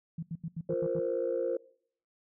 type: tone bursts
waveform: sine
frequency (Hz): 164.81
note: E3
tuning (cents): 0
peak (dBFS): -33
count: 7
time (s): 0.18-0.995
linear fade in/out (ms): 5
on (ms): 47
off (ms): 81
type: chord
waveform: sine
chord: F suspended fourth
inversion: none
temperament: just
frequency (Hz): 349.2 / 465.6 / 523.8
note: F4 / Bb4 / C5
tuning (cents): 0 / -2 / +2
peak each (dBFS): -34 / -32 / -31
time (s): 0.69-1.57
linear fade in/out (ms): 5
effects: noise-tail reverb RT60 0.6 s tail -22 dB re dry + tanh soft clip ceiling -21 dBFS